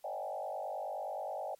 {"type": "tone with frequency modulation", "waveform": "sine", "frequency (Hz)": 690, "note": "F5", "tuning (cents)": -21, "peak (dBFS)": -36, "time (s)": [0.04, 1.55], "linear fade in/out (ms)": 5, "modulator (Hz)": 49.5, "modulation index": 2.9, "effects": ["white hiss -69 dBFS RMS until 1.59 s", "MP3 64 kbps"]}